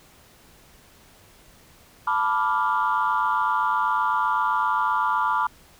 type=chord; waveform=sine; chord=B half-diminished seventh; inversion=third; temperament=equal; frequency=880 / 987.8 / 1174.7 / 1396.9 Hz; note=A5 / B5 / D6 / F6; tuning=0 / 0 / 0 / 0 cents; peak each=-26 / -23 / -24 / -27 dBFS; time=2.07-5.47 s; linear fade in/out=5 ms; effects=tanh soft clip ceiling -12 dBFS + pink hiss -53 dBFS RMS until 5.79 s